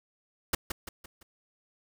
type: noise with echo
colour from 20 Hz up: pink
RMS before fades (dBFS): -26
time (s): 0.53-0.55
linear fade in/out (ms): 5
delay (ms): 170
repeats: 4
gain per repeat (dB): -7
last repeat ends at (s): 1.23
effects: none